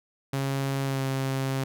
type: tone with pitch glide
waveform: sawtooth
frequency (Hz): 136.6 to 134.18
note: C#3 to C3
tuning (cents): -25 to +44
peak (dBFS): -22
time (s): 0.33-1.64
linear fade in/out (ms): 5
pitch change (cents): -31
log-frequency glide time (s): 0.84-1.03
effects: none